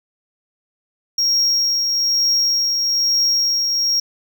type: tone with tremolo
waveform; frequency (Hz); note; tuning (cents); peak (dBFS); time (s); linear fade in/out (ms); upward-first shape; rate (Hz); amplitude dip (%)
triangle; 5588; F8; 0; -12; 1.18-4; 5; triangle; 1.1; 35
effects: none